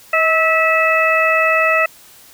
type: harmonic tone with a mistuned harmonic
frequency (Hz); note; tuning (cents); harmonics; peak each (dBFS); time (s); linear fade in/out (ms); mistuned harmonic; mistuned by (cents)
651; E5; -22; 1 / 2 / 3 / 4; -17 / -17 / -17 / -17; 0.13-1.86; 5; 1; -35
effects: white hiss -44 dBFS RMS until 2.33 s